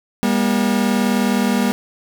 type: tone pair together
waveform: 40% pulse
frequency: 200.6 / 240 Hz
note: G3 / B3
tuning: +40 / -49 cents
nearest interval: minor third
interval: 311 cents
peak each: -17 dBFS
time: 0.23-1.72 s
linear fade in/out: 0 ms
effects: none